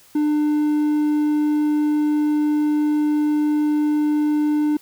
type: tone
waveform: triangle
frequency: 299.5 Hz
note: D4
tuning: 34 cents sharp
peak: -14 dBFS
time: 0.15-4.77 s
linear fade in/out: 5 ms
effects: white hiss -51 dBFS RMS until 4.81 s